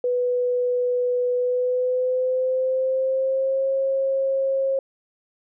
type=tone with pitch glide; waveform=sine; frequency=493.9 to 538.6 Hz; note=B4 to C#5; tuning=0 to -50 cents; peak=-19 dBFS; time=0.04-4.79 s; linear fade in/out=2 ms; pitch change=+150 cents; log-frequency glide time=1.34-3.69 s; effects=none